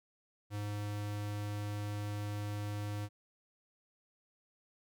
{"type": "tone", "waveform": "square", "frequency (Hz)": 103.6, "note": "G#2", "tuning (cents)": -4, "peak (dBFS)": -37, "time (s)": [0.5, 3.09], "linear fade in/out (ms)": 50, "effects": []}